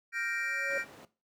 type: chord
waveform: triangle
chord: G minor seventh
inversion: third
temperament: equal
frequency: 1396.9 / 1568 / 1864.7 / 2349 Hz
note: F6 / G6 / Bb6 / D7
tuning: 0 / 0 / 0 / 0 cents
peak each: -38 / -36 / -34 / -36 dBFS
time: 0.12-0.85 s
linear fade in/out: 50 ms
type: tone with exponential growth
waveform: sine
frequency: 554.4 Hz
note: C#5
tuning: in tune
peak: -30 dBFS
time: 0.32-0.78 s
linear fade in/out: 5 ms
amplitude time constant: 100 ms
type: noise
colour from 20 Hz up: brown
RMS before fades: -43 dBFS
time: 0.7-1.05 s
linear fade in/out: 2 ms
effects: noise-tail reverb RT60 0.3 s tail -17 dB re dry + high-pass 300 Hz 12 dB/octave